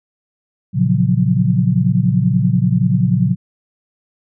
sine chord, Gb major seventh, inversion first, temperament equal, 116.54 / 138.59 / 174.61 / 185 Hz, Bb2 / Db3 / F3 / Gb3, 0 / 0 / 0 / 0 cents, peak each -17 dBFS, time 0.73-3.36 s, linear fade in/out 50 ms, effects none

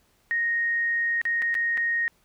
sine tone with dropouts, 1864.7 Hz, A#6, in tune, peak -22 dBFS, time 0.31-2.08 s, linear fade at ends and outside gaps 0 ms, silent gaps 1.215-1.253 / 1.419-1.423 / 1.543-1.551 / 1.773-1.777 s, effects pink hiss -65 dBFS RMS until 2.24 s

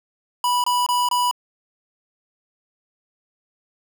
square tone bursts, 982 Hz, B5, 10 cents flat, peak -18 dBFS, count 4, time 0.44-1.312 s, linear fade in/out 2 ms, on 200 ms, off 24 ms, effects none

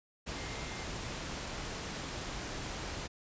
sine tone in noise, 2104 Hz, C7, 9 cents sharp, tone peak -50 dBFS, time 0.34-0.86 s, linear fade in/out 20 ms, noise pink, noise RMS -40 dBFS, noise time 0.26-3.08 s, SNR -13 dB, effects resampled to 16000 Hz

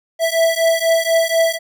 square beating tone pair, 657 / 661.1 Hz, E5 / E5, -6 / +5 cents, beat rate 4.1 Hz, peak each -17 dBFS, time 0.19-1.59 s, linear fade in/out 50 ms, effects none

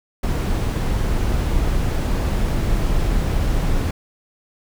brown noise, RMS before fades -19 dBFS, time 0.23-3.91 s, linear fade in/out 5 ms, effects none

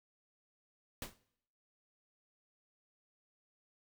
pink noise with exponential decay, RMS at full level -38 dBFS, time 1.02-1.18 s, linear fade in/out 2 ms, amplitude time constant 33 ms, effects noise-tail reverb RT60 0.7 s tail -20 dB re dry

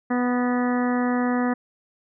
harmonic tone with a mistuned harmonic, 246.9 Hz, B3, in tune, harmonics 1 / 2 / 3 / 4 / 5 / 6 / 7 / 8, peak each -21 / -29 / -30 / -34 / -33 / -38 / -35 / -37 dBFS, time 0.1-1.54 s, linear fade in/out 10 ms, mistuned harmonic 8, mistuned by -29 cents, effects none

